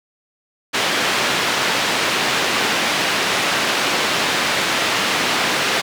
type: band-pass noise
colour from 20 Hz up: white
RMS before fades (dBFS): -19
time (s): 0.73-5.82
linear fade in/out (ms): 20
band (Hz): 170 to 3300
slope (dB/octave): 12
effects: none